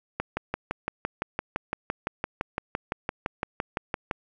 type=click train; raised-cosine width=0.5 ms; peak=-12 dBFS; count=24; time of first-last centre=0.2-4.112 s; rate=5.88 Hz; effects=none